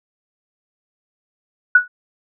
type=tone with exponential decay; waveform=sine; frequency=1470 Hz; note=F#6; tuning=12 cents flat; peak=-3 dBFS; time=1.75-1.88 s; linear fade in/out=5 ms; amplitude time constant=27 ms; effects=none